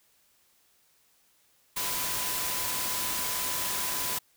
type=tone in noise; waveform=sine; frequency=1002 Hz; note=B5; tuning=25 cents sharp; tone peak=-40 dBFS; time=1.76-4.19 s; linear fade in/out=10 ms; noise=white; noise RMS=-31 dBFS; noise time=1.76-4.19 s; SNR=-12 dB; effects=white hiss -66 dBFS RMS until 4.36 s